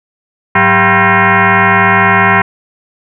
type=tone with frequency modulation; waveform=sine; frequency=396.6 Hz; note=G4; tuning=20 cents sharp; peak=-5 dBFS; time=0.55-2.42 s; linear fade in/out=5 ms; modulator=292 Hz; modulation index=6.3; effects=none